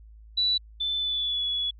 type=tone; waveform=sine; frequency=3951 Hz; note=B7; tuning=in tune; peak=-21 dBFS; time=0.37-0.58 s; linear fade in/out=10 ms
type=tone with pitch glide; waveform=sine; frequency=3520 to 3394 Hz; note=A7 to G#7; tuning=0 to +37 cents; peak=-25 dBFS; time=0.8-1.71 s; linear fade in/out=10 ms; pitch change=-63 cents; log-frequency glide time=0.97-1.44 s
effects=added 54 Hz sine -46 dBFS peak until 1.79 s